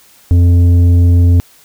sine tone with tanh clipping, 87.31 Hz, F2, in tune, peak -6 dBFS, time 0.31-1.4 s, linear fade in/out 0 ms, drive 8 dB, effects white hiss -45 dBFS RMS until 1.64 s

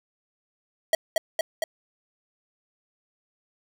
square tone with echo, 644 Hz, E5, 41 cents flat, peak -18 dBFS, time 0.93-0.95 s, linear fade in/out 2 ms, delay 230 ms, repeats 3, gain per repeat -2 dB, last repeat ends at 1.64 s, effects none

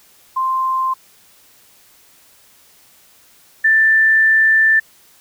sine tone pair in turn, 1046.5 / 1771.7 Hz, C6 / A6, 0 / +11 cents, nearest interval major sixth, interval 911 cents, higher second, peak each -15 / -9 dBFS, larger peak second, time 0.36-0.94 / 3.64-4.8 s, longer second, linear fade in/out 10 ms, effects white hiss -50 dBFS RMS until 5.2 s

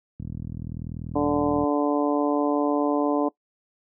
click train, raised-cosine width 5 ms, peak -20 dBFS, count 59, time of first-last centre 0.2-1.636 s, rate 40.4 Hz
harmonic tone, 145.9 Hz, D3, 11 cents flat, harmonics 2 / 3 / 4 / 5 / 6 / 7, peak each -22 / -27 / -27 / -30 / -33 / -32 dBFS, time 1.15-3.29 s, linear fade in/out 10 ms
effects noise-tail reverb RT60 0.1 s tail -21 dB re dry + high-pass 80 Hz 12 dB/octave

